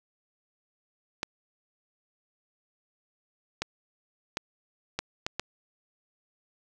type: clicks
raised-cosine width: 0.2 ms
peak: -12 dBFS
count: 6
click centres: 1.231 / 3.62 / 4.371 / 4.99 / 5.265 / 5.396 s
effects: none